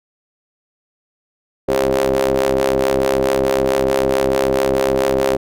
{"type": "ring-modulated tone", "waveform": "sawtooth", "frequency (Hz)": 66.9, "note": "C2", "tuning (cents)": 39, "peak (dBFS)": -7, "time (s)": [1.68, 5.37], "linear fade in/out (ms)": 10, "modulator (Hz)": 466, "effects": []}